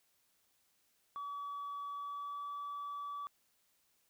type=tone with pitch glide; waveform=sine; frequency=1141 to 1149.6 Hz; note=C#6 to D6; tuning=+50 to -37 cents; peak=-38 dBFS; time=1.16-3.27 s; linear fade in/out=0 ms; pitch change=+13 cents; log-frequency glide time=1.86-2.49 s; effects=tanh soft clip ceiling -38 dBFS + white hiss -75 dBFS RMS until 4.09 s